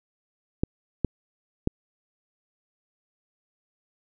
clicks, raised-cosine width 3 ms, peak -9 dBFS, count 3, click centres 0.635 / 1.047 / 1.674 s, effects none

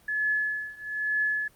sine tone with tremolo, 1712 Hz, A6, 48 cents flat, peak -22 dBFS, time 0.08-1.48 s, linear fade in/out 5 ms, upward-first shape triangle, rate 1.1 Hz, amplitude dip 95%, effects pink hiss -59 dBFS RMS until 1.55 s + Opus 32 kbps

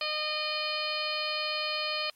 harmonic tone, 611 Hz, D#5, 32 cents flat, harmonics 1 / 2 / 3 / 4 / 5 / 6 / 7 / 8, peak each -37 / -37 / -43 / -35 / -36 / -46 / -35 / -39 dBFS, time 0.01-2.1 s, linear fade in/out 2 ms, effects white hiss -65 dBFS RMS until 2.15 s + MP3 64 kbps

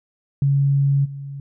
sine tone with level steps, 139.5 Hz, C#3, 11 cents sharp, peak -14 / -29 dBFS, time 0.42-1.4 s, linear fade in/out 2 ms, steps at 1.04 s, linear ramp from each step 20 ms, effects none

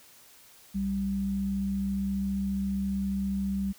sine tone pair together, 65.41 / 196.01 Hz, C2 / G3, 0 / 0 cents, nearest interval octave + perfect fifth, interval 1900 cents, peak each -37 / -27 dBFS, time 0.74-3.73 s, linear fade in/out 20 ms, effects white hiss -55 dBFS RMS until 3.78 s

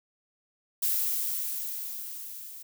violet noise with level ramp, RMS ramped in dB -26 to -44 dBFS, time 0.82-2.63 s, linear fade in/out 10 ms, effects none

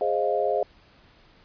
sine chord, F minor seventh, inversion first, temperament equal with one note detuned, 415.3 / 527.8 / 622.3 / 698.5 Hz, Ab4 / C5 / Eb5 / F5, 0 / +15 / 0 / 0 cents, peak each -27 dBFS, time 0.01-0.63 s, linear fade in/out 2 ms, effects pink hiss -56 dBFS RMS until 1.44 s + resampled to 11025 Hz

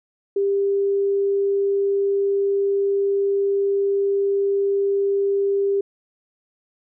sine tone, 397.4 Hz, G4, 24 cents sharp, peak -17 dBFS, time 0.36-5.81 s, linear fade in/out 5 ms, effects none

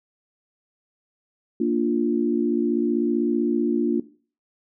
sine chord, Bb major, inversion none, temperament equal, 233.1 / 293.7 / 349.2 Hz, Bb3 / D4 / F4, 0 / 0 / 0 cents, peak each -23 dBFS, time 1.6-4 s, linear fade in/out 5 ms, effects noise-tail reverb RT60 0.4 s tail -17 dB re dry

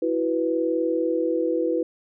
sine chord, E suspended second, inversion none, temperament equal, 329.6 / 370 / 493.9 Hz, E4 / F#4 / B4, 0 / 0 / 0 cents, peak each -24 / -28 / -24 dBFS, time 0.02-1.83 s, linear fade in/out 5 ms, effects none

